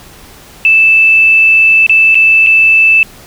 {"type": "tone with dropouts", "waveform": "sine", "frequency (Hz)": 2637, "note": "E7", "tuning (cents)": 0, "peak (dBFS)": -3, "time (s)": [0.65, 3.03], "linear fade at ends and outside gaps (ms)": 1, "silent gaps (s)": [[1.865, 1.895], [2.146, 2.153], [2.464, 2.469]], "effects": ["pink hiss -36 dBFS RMS until 3.26 s"]}